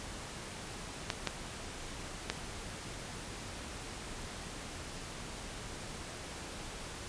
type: clicks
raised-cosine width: 0.2 ms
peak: -14 dBFS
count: 3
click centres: 1.102 / 1.273 / 2.3 s
effects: pink hiss -44 dBFS RMS until 7.08 s + resampled to 22050 Hz